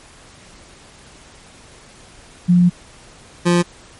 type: tone pair in turn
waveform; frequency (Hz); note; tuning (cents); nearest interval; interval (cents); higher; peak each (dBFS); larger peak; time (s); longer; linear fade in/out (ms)
sine / 25% pulse; 177 / 174.36; F3 / F3; +23 / -3; unison; 26; first; -8; neither; 2.48-2.7 / 3.45-3.63; first; 20
effects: pink hiss -44 dBFS RMS until 3.99 s + MP3 48 kbps